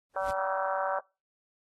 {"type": "noise with exponential growth", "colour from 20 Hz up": "pink", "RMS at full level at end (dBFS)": -41, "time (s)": [0.1, 0.31], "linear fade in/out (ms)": 0, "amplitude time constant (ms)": 45}
{"type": "harmonic tone", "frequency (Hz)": 191.4, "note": "G3", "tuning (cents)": -41, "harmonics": [3, 4, 5, 6, 7, 8], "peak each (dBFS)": [-32, -34, -36, -38, -39, -40], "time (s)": [0.16, 0.99], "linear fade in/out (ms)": 2}
{"effects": ["noise-tail reverb RT60 0.3 s tail -23 dB re dry", "AAC 32 kbps"]}